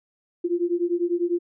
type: beating tone pair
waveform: sine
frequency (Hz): 342.7 / 352.7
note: F4 / F4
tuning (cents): -33 / +17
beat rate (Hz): 10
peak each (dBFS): -24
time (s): 0.44-1.39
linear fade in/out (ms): 10
effects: none